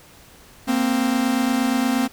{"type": "tone pair together", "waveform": "45% pulse", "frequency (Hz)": [233.1, 261.6], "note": ["A#3", "C4"], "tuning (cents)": [0, 0], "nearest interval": "major second", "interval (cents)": 200, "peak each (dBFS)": [-22, -20], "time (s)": [0.67, 2.08], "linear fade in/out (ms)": 20, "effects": ["pink hiss -48 dBFS RMS until 2.12 s"]}